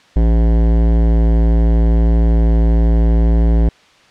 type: tone with hard clipping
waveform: sine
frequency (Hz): 56.3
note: A1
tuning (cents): +40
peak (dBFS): -11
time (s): 0.16-3.69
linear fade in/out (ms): 5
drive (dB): 17
effects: white hiss -48 dBFS RMS until 4.1 s + low-pass 4000 Hz 12 dB/octave